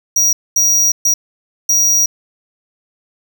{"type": "tone bursts at uneven times", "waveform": "square", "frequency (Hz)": 5750, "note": "F8", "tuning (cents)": 50, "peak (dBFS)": -10, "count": 4, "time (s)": [[0.16, 0.33], [0.56, 0.92], [1.05, 1.14], [1.69, 2.06]], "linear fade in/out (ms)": 5, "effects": ["7-bit"]}